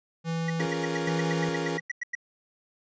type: tone with tremolo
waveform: square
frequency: 164.81 Hz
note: E3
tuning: in tune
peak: -28 dBFS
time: 0.24-1.81 s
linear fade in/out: 50 ms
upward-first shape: square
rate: 1.2 Hz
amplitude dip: 50%
type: tone bursts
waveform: triangle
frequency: 1936 Hz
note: B6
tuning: 35 cents flat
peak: -26 dBFS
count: 15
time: 0.48-2.152 s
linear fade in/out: 5 ms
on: 20 ms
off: 98 ms
type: chord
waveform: 35% pulse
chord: Bb minor seventh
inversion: first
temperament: equal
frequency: 277.2 / 349.2 / 415.3 / 466.2 Hz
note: Db4 / F4 / Ab4 / Bb4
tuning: 0 / 0 / 0 / 0 cents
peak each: -33 / -33 / -33 / -33 dBFS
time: 0.59-1.78 s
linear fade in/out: 10 ms
effects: resampled to 16000 Hz